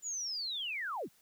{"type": "linear sweep", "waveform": "sine", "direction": "down", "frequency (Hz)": [7100, 96.2], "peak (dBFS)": -35, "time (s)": [0.02, 1.09], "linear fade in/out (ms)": 50, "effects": ["white hiss -67 dBFS RMS until 1.21 s"]}